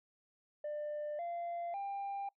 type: tone with pitch steps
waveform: sine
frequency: 596 / 688.6 / 795.6 Hz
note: D5 / F5 / G5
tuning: +25 / -25 / +25 cents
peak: -35 dBFS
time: 0.64-2.29 s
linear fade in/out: 5 ms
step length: 550 ms
effects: noise-tail reverb RT60 0.1 s tail -24 dB re dry + tanh soft clip ceiling -36 dBFS